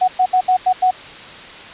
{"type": "tone bursts at uneven times", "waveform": "sine", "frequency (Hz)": 740, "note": "F#5", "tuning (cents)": 0, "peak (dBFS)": -10, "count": 6, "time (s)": [[0.01, 0.08], [0.19, 0.26], [0.33, 0.41], [0.48, 0.57], [0.66, 0.73], [0.82, 0.91]], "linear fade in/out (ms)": 10, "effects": ["white hiss -35 dBFS RMS until 1.73 s", "resampled to 8000 Hz"]}